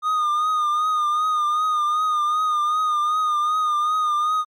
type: tone with vibrato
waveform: triangle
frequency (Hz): 1225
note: D#6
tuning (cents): -27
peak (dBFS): -16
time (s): 0.02-4.45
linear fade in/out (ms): 50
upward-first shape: triangle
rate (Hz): 2.6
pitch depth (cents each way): 54
effects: MP3 96 kbps